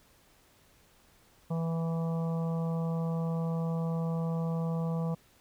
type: harmonic tone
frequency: 164.81 Hz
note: E3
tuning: in tune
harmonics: 1 / 3 / 4 / 5 / 6 / 7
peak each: -29 / -39 / -44 / -47 / -48 / -48 dBFS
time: 1.5-5.15 s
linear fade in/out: 10 ms
effects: pink hiss -63 dBFS RMS until 5.4 s